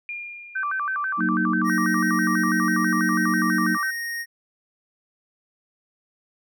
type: tone with exponential decay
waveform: sine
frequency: 2410 Hz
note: D7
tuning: 44 cents sharp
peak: -28 dBFS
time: 0.09-1.47 s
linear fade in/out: 1 ms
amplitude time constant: 300 ms
type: tone with vibrato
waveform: sine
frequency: 1342 Hz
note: E6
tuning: 31 cents sharp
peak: -23 dBFS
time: 0.55-3.91 s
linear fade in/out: 10 ms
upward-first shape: square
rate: 6.1 Hz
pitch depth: 240 cents each way
type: chord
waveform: sine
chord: D# minor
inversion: first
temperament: just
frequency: 186.68 / 233.3 / 311.1 Hz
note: F#3 / A#3 / D#4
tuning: +16 / +2 / 0 cents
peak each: -25 dBFS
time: 1.17-3.78 s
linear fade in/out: 50 ms
type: tone with pitch glide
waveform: square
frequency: 1874 to 1862.1 Hz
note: A#6 to A#6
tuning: +9 to -2 cents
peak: -28 dBFS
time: 1.64-4.26 s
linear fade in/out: 50 ms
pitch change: -11 cents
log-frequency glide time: 3.17-3.65 s
effects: none